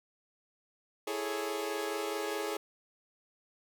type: chord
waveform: sawtooth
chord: A major seventh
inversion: second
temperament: equal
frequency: 329.6 / 415.3 / 440 / 554.4 Hz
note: E4 / G#4 / A4 / C#5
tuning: 0 / 0 / 0 / 0 cents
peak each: -37 / -32 / -37 / -37 dBFS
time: 1.07-2.57 s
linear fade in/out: 5 ms
effects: none